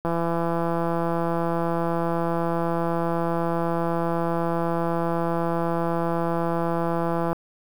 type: click train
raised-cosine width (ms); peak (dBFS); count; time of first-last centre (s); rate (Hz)
1; -12; 1224; 0.05-7.33; 168
effects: 7-bit